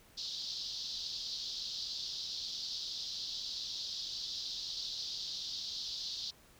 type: band-pass noise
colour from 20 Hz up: white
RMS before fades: -41 dBFS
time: 0.17-6.31 s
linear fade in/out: 10 ms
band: 3600 to 5100 Hz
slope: 48 dB/octave
effects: pink hiss -62 dBFS RMS until 6.59 s